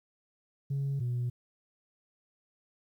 sine tone pair in turn, 138.59 / 122.31 Hz, C#3 / B2, 0 / -16 cents, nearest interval major second, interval 216 cents, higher first, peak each -27 dBFS, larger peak neither, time 0.7-1 / 1-1.3 s, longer neither, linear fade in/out 10 ms, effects tanh soft clip ceiling -27 dBFS + 11-bit

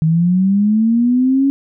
sine linear sweep, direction up, 155.56 to 278.1 Hz, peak -10 dBFS, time 0.02-1.5 s, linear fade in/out 0 ms, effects none

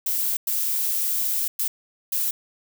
violet noise bursts at uneven times, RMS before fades -24 dBFS, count 4, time 0.06-0.37 / 0.47-1.48 / 1.59-1.68 / 2.12-2.31 s, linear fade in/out 5 ms, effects none

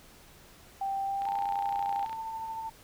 sine tone with pitch glide, 784 to 801.9 Hz, G5 to G5, 0 to +39 cents, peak -29 dBFS, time 0.81-2.05 s, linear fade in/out 5 ms, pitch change +39 cents, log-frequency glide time 1.05-1.41 s
click train, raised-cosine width 0.3 ms, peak -28 dBFS, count 28, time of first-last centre 1.22-2.129 s, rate 29.7 Hz
sine tone with tremolo, 894 Hz, A5, 27 cents sharp, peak -33 dBFS, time 1.26-2.7 s, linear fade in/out 10 ms, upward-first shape sine, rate 13 Hz, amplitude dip 30%
effects pink hiss -55 dBFS RMS until 2.83 s

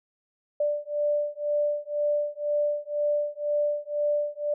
sine beating tone pair, 588 / 590 Hz, D5 / D5, +2 / +8 cents, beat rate 2 Hz, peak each -27 dBFS, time 0.6-4.54 s, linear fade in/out 5 ms, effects none

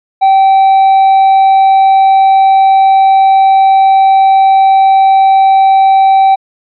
triangle tone with hard clipping, 774 Hz, G5, 22 cents flat, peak -4 dBFS, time 0.21-6.36 s, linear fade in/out 20 ms, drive 5 dB, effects resampled to 11025 Hz

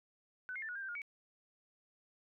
sine tone with pitch steps, 1503 / 2134 / 1773 / 1459 / 1603 / 1561 / 1424 / 2266 Hz, F#6 / C7 / A6 / F#6 / G6 / G6 / F6 / C#7, +27 / +34 / +13 / -25 / +38 / -8 / +33 / +37 cents, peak -40 dBFS, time 0.49-1.018 s, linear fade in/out 0 ms, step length 66 ms, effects none

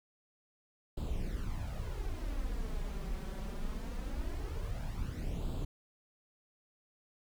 brown noise with flanger, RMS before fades -37 dBFS, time 0.97-5.65 s, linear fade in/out 5 ms, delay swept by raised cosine 0.25 to 5.25 ms, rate 0.22 Hz, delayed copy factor +0.65, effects none

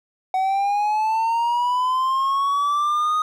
triangle linear sweep, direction up, 748 to 1248 Hz, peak -16 dBFS, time 0.34-3.22 s, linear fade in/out 2 ms, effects none

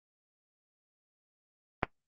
click, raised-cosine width 0.5 ms, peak -9 dBFS, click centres 1.832 s, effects noise-tail reverb RT60 0.1 s tail -17 dB re dry + Opus 24 kbps

